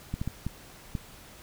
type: clicks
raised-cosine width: 5 ms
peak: -18 dBFS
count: 5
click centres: 0.14 / 0.215 / 0.276 / 0.466 / 0.952 s
effects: pink hiss -50 dBFS RMS until 1.42 s